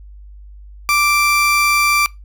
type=tone pair together; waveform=30% pulse; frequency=1174.5 / 2349 Hz; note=D6 / D7; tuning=0 / 0 cents; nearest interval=octave; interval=1200 cents; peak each=-12 / -17 dBFS; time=0.89-2.06 s; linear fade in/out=0 ms; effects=noise-tail reverb RT60 0.2 s tail -22 dB re dry + added 50 Hz sine -35 dBFS peak until 2.24 s